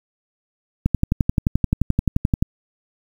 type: click train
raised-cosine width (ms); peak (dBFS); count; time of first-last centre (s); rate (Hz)
5; -4; 19; 0.86-2.425; 11.5
effects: 7-bit